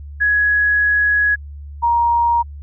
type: tone pair in turn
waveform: sine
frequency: 1674 / 941.5 Hz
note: G#6 / A#5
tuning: +13 / +17 cents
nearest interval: minor seventh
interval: 996 cents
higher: first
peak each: -12 dBFS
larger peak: neither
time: 0.2-1.36 / 1.82-2.43 s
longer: first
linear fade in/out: 20 ms
effects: added 72 Hz sine -30 dBFS peak until 2.62 s